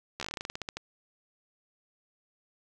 slowing click train, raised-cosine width 0.2 ms, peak -18 dBFS, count 16, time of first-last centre 0.2-0.77 s, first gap 13 ms, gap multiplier 1.14, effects none

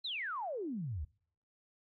sine exponential sweep, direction down, 4224 to 65.41 Hz, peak -36 dBFS, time 0.04-1.05 s, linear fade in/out 10 ms, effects noise-tail reverb RT60 0.6 s tail -25 dB re dry + AAC 48 kbps

